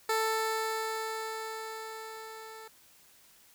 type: tone with level ramp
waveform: 15% pulse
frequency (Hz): 442.1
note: A4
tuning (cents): +8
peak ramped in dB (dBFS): -20 to -39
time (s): 0.09-2.68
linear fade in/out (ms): 5
effects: white hiss -60 dBFS RMS until 3.54 s